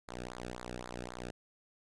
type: tone with flanger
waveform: sawtooth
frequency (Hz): 61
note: B1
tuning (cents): -21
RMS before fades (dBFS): -44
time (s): 0.08-1.31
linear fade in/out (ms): 5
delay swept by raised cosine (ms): 0.34 to 1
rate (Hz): 3.8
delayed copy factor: -1
effects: resampled to 22050 Hz